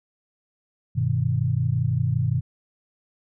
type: chord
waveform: sine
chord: G augmented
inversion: none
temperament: equal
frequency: 98 / 123.47 / 155.56 Hz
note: G2 / B2 / D#3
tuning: 0 / 0 / 0 cents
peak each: -26 / -22 / -26 dBFS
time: 0.95-2.41 s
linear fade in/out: 20 ms
effects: none